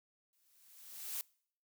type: noise with exponential growth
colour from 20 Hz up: blue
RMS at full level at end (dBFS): -38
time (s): 0.33-1.21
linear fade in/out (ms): 1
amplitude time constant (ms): 190
effects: noise-tail reverb RT60 0.6 s tail -25 dB re dry